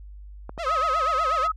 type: clicks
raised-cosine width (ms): 1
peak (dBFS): -21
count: 2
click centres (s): 0.494 / 0.578
type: tone with vibrato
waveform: sawtooth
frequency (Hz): 593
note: D5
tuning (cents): +17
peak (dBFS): -24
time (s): 0.58-1.48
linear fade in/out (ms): 20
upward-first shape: sine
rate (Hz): 8.2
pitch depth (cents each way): 260
type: tone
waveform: sine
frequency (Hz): 1275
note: D#6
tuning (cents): +42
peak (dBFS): -21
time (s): 0.66-1.52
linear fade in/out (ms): 10
effects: added 50 Hz sine -39 dBFS peak until 1.56 s + low-pass 5000 Hz 12 dB/octave